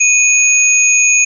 sine tone pair together, 2489 / 6645 Hz, D#7 / G#8, 0 / 0 cents, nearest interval octave + perfect fourth, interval 1700 cents, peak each -10 dBFS, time 0-1.25 s, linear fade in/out 10 ms, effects none

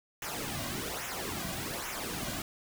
pink noise with flanger, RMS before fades -37 dBFS, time 0.22-2.42 s, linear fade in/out 2 ms, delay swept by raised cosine 0.22 to 2.32 ms, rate 1.2 Hz, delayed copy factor -0.7, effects none

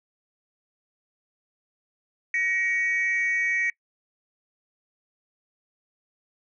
sine tone pair together, 1892.9 / 2251 Hz, A#6 / C#7, +26 / +26 cents, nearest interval minor third, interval 300 cents, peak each -24 dBFS, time 2.34-3.7 s, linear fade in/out 2 ms, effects noise-tail reverb RT60 0.1 s tail -23 dB re dry + tanh soft clip ceiling -17 dBFS

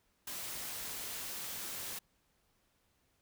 white noise, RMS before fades -42 dBFS, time 0.27-1.99 s, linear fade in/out 5 ms, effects pink hiss -75 dBFS RMS until 3.21 s

